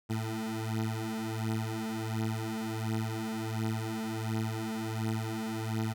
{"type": "beating tone pair", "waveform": "20% pulse", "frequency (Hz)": [110, 111.4], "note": ["A2", "A2"], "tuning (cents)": [0, 22], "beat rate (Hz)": 1.4, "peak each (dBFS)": -30, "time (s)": [0.09, 5.94], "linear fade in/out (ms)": 20, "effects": []}